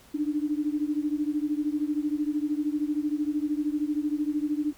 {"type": "beating tone pair", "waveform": "sine", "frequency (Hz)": [293.7, 306.7], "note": ["D4", "D#4"], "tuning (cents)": [0, -25], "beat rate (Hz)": 13, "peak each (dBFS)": [-27, -29], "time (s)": [0.14, 4.73], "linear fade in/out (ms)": 10, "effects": ["pink hiss -55 dBFS RMS until 4.77 s"]}